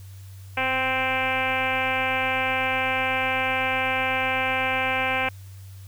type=tone with frequency modulation; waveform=sine; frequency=1568 Hz; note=G6; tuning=in tune; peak=-21 dBFS; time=0.57-5.29 s; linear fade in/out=5 ms; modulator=262 Hz; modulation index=4.3; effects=added 96 Hz sine -39 dBFS peak until 5.87 s + white hiss -54 dBFS RMS until 5.87 s